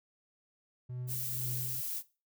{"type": "tone with tremolo", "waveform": "triangle", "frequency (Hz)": 124.8, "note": "B2", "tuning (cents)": 19, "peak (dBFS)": -34, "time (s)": [0.89, 1.81], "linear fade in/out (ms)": 10, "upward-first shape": "triangle", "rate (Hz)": 2, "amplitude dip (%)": 70}
{"type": "noise", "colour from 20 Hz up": "violet", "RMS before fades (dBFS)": -37, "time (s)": [1.07, 2.03], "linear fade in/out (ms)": 50}
{"effects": ["noise-tail reverb RT60 0.3 s tail -18 dB re dry"]}